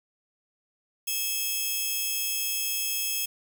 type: tone pair together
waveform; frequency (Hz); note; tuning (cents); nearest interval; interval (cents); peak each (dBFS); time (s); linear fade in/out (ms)
5% pulse; 2600 / 3276; E7 / G#7; -24 / -24; major third; 400; -21; 1.07-3.26; 10
effects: 8-bit